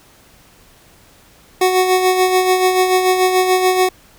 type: tone with tremolo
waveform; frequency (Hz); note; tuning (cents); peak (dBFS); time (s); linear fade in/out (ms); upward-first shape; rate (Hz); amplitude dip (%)
25% pulse; 370; F#4; 0; -6; 1.61-3.89; 5; sine; 6.9; 50
effects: pink hiss -48 dBFS RMS until 4.18 s